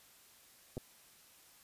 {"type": "clicks", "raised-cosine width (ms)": 2, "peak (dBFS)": -28, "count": 2, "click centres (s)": [0.77, 0.778], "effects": ["white hiss -62 dBFS RMS until 1.63 s", "resampled to 32000 Hz"]}